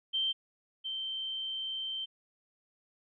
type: tone pair in turn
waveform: sine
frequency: 3132 / 3119 Hz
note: G7 / G7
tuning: -2 / -9 cents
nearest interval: unison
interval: 7 cents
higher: first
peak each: -28 / -34 dBFS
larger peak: first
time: 0.13-0.33 / 0.84-2.06 s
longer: second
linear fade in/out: 20 ms
effects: none